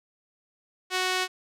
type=tone with band-pass filter; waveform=sawtooth; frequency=370 Hz; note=F#4; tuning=in tune; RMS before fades=-27 dBFS; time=0.9-1.28 s; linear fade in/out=50 ms; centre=3200 Hz; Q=0.63; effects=none